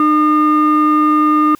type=tone pair together; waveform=sine; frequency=303.4 / 1214.6 Hz; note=D#4 / D#6; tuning=-44 / -42 cents; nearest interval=2 octaves; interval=2402 cents; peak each=-10 dBFS; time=0-1.55 s; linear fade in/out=2 ms; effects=tanh soft clip ceiling -5 dBFS + white hiss -49 dBFS RMS until 1.59 s